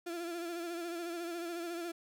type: tone with vibrato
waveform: 35% pulse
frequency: 341.5 Hz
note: F4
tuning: 39 cents flat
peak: -36 dBFS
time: 0.06-1.92 s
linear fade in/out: 10 ms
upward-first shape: sine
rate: 14 Hz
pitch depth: 49 cents each way
effects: none